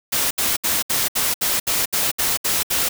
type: noise bursts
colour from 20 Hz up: white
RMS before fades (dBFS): -20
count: 11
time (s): 0.12-2.89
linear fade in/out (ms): 10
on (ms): 190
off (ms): 68
effects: none